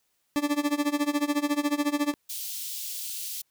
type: tone with tremolo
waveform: 40% pulse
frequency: 291.5 Hz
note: D4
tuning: 13 cents flat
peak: -20 dBFS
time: 0.36-2.14 s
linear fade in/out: 0 ms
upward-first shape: sine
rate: 14 Hz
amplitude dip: 90%
type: high-pass noise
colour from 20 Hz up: white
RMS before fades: -35 dBFS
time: 2.29-3.42 s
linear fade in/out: 10 ms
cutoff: 3100 Hz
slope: 24 dB/octave
effects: white hiss -73 dBFS RMS until 3.5 s